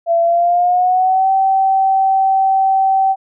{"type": "tone with pitch glide", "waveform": "sine", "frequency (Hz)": [675, 770.9], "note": ["E5", "G5"], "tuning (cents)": [41, -29], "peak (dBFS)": -10, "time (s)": [0.06, 3.16], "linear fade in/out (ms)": 50, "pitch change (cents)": 230, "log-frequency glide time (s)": [0.22, 1.3], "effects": []}